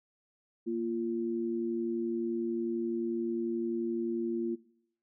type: tone pair together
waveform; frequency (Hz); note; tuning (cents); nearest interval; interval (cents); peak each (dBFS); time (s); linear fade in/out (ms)
sine; 233.1 / 344.5; A#3 / F4; 0 / -24; perfect fifth; 676; -34 / -32; 0.66-4.56; 20
effects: noise-tail reverb RT60 0.7 s tail -20 dB re dry